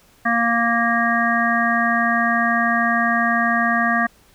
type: harmonic tone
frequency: 233.1 Hz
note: A#3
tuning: in tune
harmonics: 1 / 3 / 5 / 7 / 8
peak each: -22 / -22 / -22 / -22 / -22 dBFS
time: 0.25-4.07 s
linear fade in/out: 10 ms
effects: pink hiss -54 dBFS RMS until 4.34 s